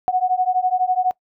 sine beating tone pair, 731 / 743 Hz, F#5 / F#5, -21 / +7 cents, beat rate 12 Hz, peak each -19 dBFS, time 0.08-1.11 s, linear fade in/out 0 ms, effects noise-tail reverb RT60 0.1 s tail -23 dB re dry

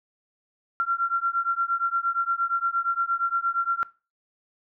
sine beating tone pair, 1367 / 1375.6 Hz, F6 / F6, -37 / -27 cents, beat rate 8.6 Hz, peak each -25 dBFS, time 0.8-3.83 s, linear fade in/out 0 ms, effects noise-tail reverb RT60 0.3 s tail -20 dB re dry

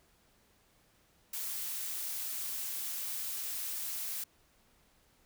blue noise, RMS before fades -38 dBFS, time 1.33-4.24 s, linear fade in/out 5 ms, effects pink hiss -68 dBFS RMS until 5.25 s

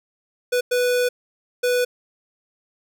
square tone bursts at uneven times, 493.5 Hz, B4, 1 cent flat, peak -18 dBFS, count 3, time 0.52-0.61 / 0.71-1.09 / 1.63-1.85 s, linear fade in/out 10 ms, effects none

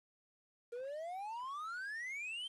triangle exponential sweep, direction up, 466.2 to 3174 Hz, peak -39 dBFS, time 0.72-2.48 s, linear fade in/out 10 ms, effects resampled to 24000 Hz + 11-bit

